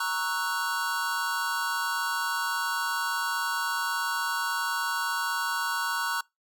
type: chord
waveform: square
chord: F# dominant seventh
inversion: first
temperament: equal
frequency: 932.3 / 1108.7 / 1318.5 / 1480 Hz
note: A#5 / C#6 / E6 / F#6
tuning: 0 / 0 / 0 / 0 cents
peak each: -34 / -34 / -36 / -31 dBFS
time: 0-6.21 s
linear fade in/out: 5 ms
effects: noise-tail reverb RT60 0.2 s tail -25 dB re dry